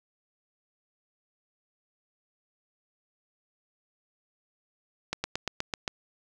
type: slowing click train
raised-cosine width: 0.2 ms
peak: -12 dBFS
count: 7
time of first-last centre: 5.13-5.878 s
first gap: 110 ms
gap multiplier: 1.05
effects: none